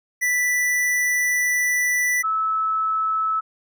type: tone pair in turn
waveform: square / sine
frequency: 1975.5 / 1302.6 Hz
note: B6 / E6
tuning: 0 / -21 cents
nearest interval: perfect fifth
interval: 721 cents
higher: first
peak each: -19 dBFS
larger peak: neither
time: 0.21-2.23 / 2.23-3.41 s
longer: first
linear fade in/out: 20 ms
effects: none